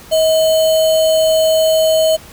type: tone with sample-and-hold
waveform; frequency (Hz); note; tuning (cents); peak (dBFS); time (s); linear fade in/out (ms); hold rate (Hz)
sine; 637; D#5; +41; -9; 0.11-2.17; 20; 3675
effects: pink hiss -38 dBFS RMS until 2.32 s